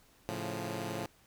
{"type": "chord", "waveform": "10% pulse", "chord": "A augmented", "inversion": "none", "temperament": "equal", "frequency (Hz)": [110, 138.59, 174.61], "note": ["A2", "C#3", "E#3"], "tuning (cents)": [0, 0, 0], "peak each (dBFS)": [-31, -34, -32], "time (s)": [0.29, 1.06], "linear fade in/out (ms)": 0, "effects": ["pink hiss -64 dBFS RMS until 1.26 s"]}